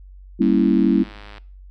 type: chord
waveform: sine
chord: G diminished seventh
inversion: none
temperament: equal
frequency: 196 / 233.1 / 277.2 / 329.6 Hz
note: G3 / Bb3 / Db4 / Fb4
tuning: 0 / 0 / 0 / 0 cents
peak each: -19 dBFS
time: 0.39-1.04 s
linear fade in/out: 20 ms
type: click train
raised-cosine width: 0.3 ms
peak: -24 dBFS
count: 100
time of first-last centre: 0.42-1.381 s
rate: 103 Hz
effects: noise-tail reverb RT60 0.5 s tail -22 dB re dry + added 47 Hz sine -39 dBFS peak until 1.7 s

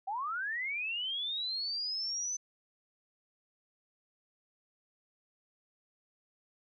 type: linear sweep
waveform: sine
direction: up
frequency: 740 to 6130 Hz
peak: -33 dBFS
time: 0.07-2.37 s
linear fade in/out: 10 ms
effects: none

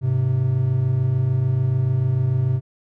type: tone pair together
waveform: triangle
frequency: 103.18 / 130 Hz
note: G#2 / C3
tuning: -11 / -11 cents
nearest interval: major third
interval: 400 cents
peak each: -21 / -16 dBFS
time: 0.01-2.61 s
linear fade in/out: 50 ms
effects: none

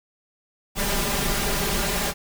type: noise with comb filter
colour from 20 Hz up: pink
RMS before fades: -24 dBFS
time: 0.75-2.14 s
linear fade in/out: 50 ms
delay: 5 ms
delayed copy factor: +0.9
effects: none

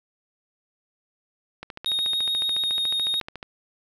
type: click train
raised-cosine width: 0.3 ms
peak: -19 dBFS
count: 26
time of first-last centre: 1.63-3.429 s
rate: 13.9 Hz
type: tone with vibrato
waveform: triangle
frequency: 3729 Hz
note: A#7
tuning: in tune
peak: -21 dBFS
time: 1.86-3.2 s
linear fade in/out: 0 ms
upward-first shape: sine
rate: 7 Hz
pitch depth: 11 cents each way
effects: none

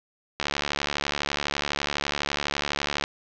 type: click train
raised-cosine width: 0.2 ms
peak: -7 dBFS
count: 191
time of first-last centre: 0.4-3.039 s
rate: 72 Hz
effects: low-pass 5000 Hz 12 dB/octave

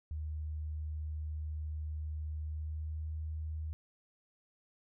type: tone with pitch glide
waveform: sine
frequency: 76.8 to 78.1 Hz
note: D#2 to D#2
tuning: -22 to +7 cents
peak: -36 dBFS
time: 0.11-3.73 s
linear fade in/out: 0 ms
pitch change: +29 cents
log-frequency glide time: 2.4-3.1 s
effects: none

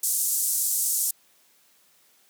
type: band-pass noise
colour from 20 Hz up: pink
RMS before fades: -25 dBFS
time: 0.03-1.11 s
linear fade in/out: 5 ms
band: 7400 to 14000 Hz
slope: 24 dB/octave
effects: white hiss -61 dBFS RMS until 2.29 s + high-pass 150 Hz 12 dB/octave

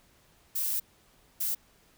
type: noise bursts at uneven times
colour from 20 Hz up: violet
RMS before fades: -30 dBFS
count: 2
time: 0.55-0.8 / 1.4-1.55 s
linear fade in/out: 10 ms
effects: pink hiss -63 dBFS RMS until 1.97 s

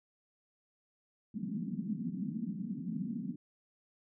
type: band-pass noise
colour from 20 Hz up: white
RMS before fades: -38 dBFS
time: 1.34-3.36 s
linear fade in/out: 5 ms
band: 170 to 240 Hz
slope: 48 dB/octave
effects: none

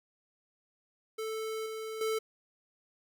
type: tone with level steps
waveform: square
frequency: 440 Hz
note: A4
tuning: in tune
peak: -35 / -38 / -30 dBFS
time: 1.18-2.19 s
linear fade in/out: 10 ms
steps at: 1.66 / 2.01 s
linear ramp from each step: 2 ms
effects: none

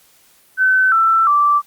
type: tone with pitch steps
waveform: sine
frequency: 1523 / 1333.5 / 1167.6 Hz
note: F#6 / E6 / D6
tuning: +50 / +20 / -10 cents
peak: -10 dBFS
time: 0.57-1.62 s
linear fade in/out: 50 ms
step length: 350 ms
effects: white hiss -52 dBFS RMS until 1.66 s + Opus 48 kbps

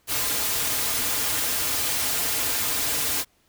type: noise with comb filter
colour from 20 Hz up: white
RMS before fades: -25 dBFS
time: 0.07-3.25 s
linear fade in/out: 50 ms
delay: 5.3 ms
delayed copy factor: -0.65
effects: pink hiss -64 dBFS RMS until 3.48 s

